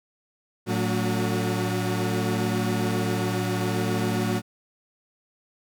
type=tone cluster; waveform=35% pulse; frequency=111.8 / 184.3 / 223 / 285.4 / 361.2 Hz; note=A2 / F#3 / A3 / D4 / F#4; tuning=+28 / -7 / +23 / -49 / -42 cents; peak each=-26 / -27 / -31 / -31 / -29 dBFS; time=0.66-4.42 s; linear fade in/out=50 ms; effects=none